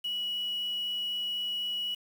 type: tone with quantisation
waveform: sine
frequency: 2926 Hz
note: F#7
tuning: 20 cents flat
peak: -30 dBFS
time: 0.04-1.95 s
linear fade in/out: 10 ms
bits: 8
effects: none